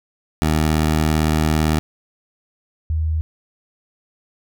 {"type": "tone pair in turn", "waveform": ["15% pulse", "sine"], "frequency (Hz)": [77.78, 78.96], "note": ["D#2", "D#2"], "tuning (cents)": [0, 26], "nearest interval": "unison", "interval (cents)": 26, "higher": "second", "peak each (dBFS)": [-9, -17], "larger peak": "first", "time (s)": [[0.42, 1.79], [2.9, 3.21]], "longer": "first", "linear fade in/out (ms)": 0, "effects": []}